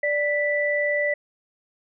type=tone pair together; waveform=sine; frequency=587.3 / 1975.4 Hz; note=D5 / B6; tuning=0 / 0 cents; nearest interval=octave + major sixth; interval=2100 cents; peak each=-23 dBFS; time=0.03-1.14 s; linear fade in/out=5 ms; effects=none